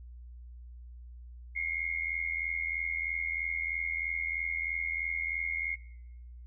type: tone with amplitude modulation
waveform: sine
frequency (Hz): 2146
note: C7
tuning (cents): +43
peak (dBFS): -27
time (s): 1.55-5.76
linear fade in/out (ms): 20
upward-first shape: sine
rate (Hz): 83.1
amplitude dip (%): 80
effects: noise-tail reverb RT60 1.0 s tail -22 dB re dry + added 60 Hz sine -45 dBFS peak until 6.46 s